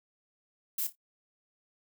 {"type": "noise with echo", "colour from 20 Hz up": "violet", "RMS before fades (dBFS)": -32, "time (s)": [0.78, 0.87], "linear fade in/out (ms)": 5, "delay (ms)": 28, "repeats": 3, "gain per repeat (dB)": -12, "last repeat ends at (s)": 0.954, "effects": ["noise-tail reverb RT60 0.1 s tail -23 dB re dry"]}